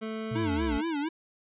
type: tone with pitch glide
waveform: 25% pulse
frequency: 220 to 221.3 Hz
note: A3 to A3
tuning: 0 to +10 cents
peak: -29 dBFS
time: 0.01-0.82 s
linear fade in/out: 20 ms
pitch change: +10 cents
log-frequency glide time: 0.13-0.52 s
type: exponential sweep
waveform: sine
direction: down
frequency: 128.4 to 55.1 Hz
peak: -31 dBFS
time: 0.31-0.78 s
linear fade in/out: 5 ms
type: tone with vibrato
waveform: square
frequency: 308.5 Hz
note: D#4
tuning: 15 cents flat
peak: -29 dBFS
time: 0.35-1.09 s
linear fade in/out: 10 ms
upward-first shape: sine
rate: 4.3 Hz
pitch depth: 150 cents each way
effects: resampled to 8000 Hz